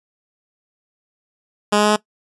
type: tone with pitch steps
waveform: 10% pulse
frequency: 207.7 / 209 / 210.4 / 211.7 Hz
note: G#3 / G#3 / G#3 / G#3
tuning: 0 / +11 / +23 / +33 cents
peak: -5 dBFS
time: 1.72-1.964 s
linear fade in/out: 10 ms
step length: 61 ms
effects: noise-tail reverb RT60 0.1 s tail -19 dB re dry + resampled to 24000 Hz